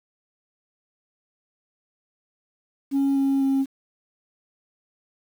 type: tone with pitch steps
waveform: sine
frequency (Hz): 275.6 / 273.1 / 270.6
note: C#4 / C#4 / C#4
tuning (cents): -10 / -26 / -42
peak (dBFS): -16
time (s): 2.91-3.66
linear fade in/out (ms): 50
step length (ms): 250
effects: tanh soft clip ceiling -17 dBFS + 8-bit